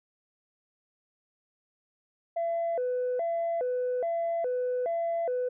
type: tone with vibrato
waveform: sine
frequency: 580 Hz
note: D5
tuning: 22 cents flat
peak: -25 dBFS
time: 2.36-5.49 s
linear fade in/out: 10 ms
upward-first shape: square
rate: 1.2 Hz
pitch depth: 260 cents each way
effects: tanh soft clip ceiling -24 dBFS